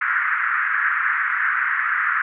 pink band-pass noise, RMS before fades -21 dBFS, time 0.01-2.22 s, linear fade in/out 5 ms, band 1300 to 1900 Hz, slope 48 dB/octave, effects none

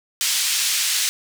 white band-pass noise, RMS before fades -21 dBFS, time 0.21-1.09 s, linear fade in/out 0 ms, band 2400 to 7800 Hz, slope 12 dB/octave, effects none

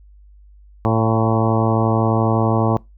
harmonic tone with a mistuned harmonic, 111.8 Hz, A2, 28 cents sharp, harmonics 1 / 2 / 3 / 4 / 5 / 6 / 7 / 8 / 9 / 10, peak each -18 / -21 / -23 / -24 / -25 / -26 / -26 / -27 / -28 / -28 dBFS, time 0.85-2.77 s, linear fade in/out 0 ms, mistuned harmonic 6, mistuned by +28 cents, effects noise-tail reverb RT60 0.2 s tail -23 dB re dry + added 50 Hz sine -43 dBFS peak until 2.97 s

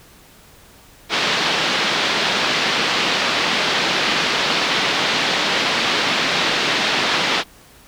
white band-pass noise, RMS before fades -19 dBFS, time 1.09-7.44 s, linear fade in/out 50 ms, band 150 to 4200 Hz, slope 24 dB/octave, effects pink hiss -47 dBFS RMS until 7.87 s

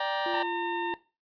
sawtooth chord, G minor, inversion second, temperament just, 588 / 784 / 940.8 Hz, D5 / G5 / Bb5, +2 / 0 / +16 cents, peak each -28 dBFS, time 0-0.43 s, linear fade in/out 5 ms
triangle tone, 346.1 Hz, F4, 16 cents flat, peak -31 dBFS, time 0.26-0.94 s, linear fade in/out 2 ms
harmonic tone, 910 Hz, A#5, 42 cents flat, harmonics 1 / 2 / 3 / 4, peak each -30 / -36 / -40 / -45 dBFS, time 0.34-0.94 s, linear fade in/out 0 ms
effects noise-tail reverb RT60 0.3 s tail -18 dB re dry + resampled to 11025 Hz

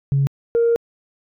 sine tone pair in turn, 138.59 / 466.2 Hz, C#3 / A#4, 0 / 0 cents, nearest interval octave + major sixth, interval 2100 cents, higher second, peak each -13 / -12 dBFS, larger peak second, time 0.12-0.27 / 0.55-0.76 s, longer second, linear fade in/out 0 ms, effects tanh soft clip ceiling -10 dBFS

